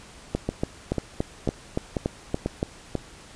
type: two click trains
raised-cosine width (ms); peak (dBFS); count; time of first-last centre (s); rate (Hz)
2; -11 / -10; 6 / 9; 0.49-2.953 / 0.35-2.629; 2.03 / 3.51
effects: pink hiss -47 dBFS RMS until 3.35 s + resampled to 22050 Hz